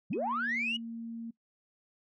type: linear sweep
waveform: sine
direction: up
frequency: 130.81 to 2960 Hz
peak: -29 dBFS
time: 0.1-0.77 s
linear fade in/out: 10 ms
type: tone with exponential decay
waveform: sine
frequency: 2539 Hz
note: D#7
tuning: 34 cents sharp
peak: -38 dBFS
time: 0.13-0.2 s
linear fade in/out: 2 ms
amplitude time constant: 15 ms
type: tone with pitch glide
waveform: sine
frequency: 235.3 to 229.9 Hz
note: A#3 to A#3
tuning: +16 to -24 cents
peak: -37 dBFS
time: 0.15-1.31 s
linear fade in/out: 10 ms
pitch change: -40 cents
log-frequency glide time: 0.51-0.73 s
effects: noise-tail reverb RT60 0.1 s tail -21 dB re dry + tanh soft clip ceiling -24 dBFS